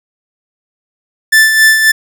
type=tone with tremolo; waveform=45% pulse; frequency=1760 Hz; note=A6; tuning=in tune; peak=-3 dBFS; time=1.32-1.92 s; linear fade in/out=10 ms; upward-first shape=sine; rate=3.7 Hz; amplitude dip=50%; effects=none